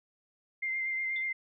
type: tone with vibrato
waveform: sine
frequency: 2093 Hz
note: C7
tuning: in tune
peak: -30 dBFS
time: 0.62-1.33 s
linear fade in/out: 10 ms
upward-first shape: triangle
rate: 8.3 Hz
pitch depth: 24 cents each way
type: tone with exponential decay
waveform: sine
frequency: 3544 Hz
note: A7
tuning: 12 cents sharp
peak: -39 dBFS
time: 1.16-1.27 s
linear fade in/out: 2 ms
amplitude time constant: 22 ms
effects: none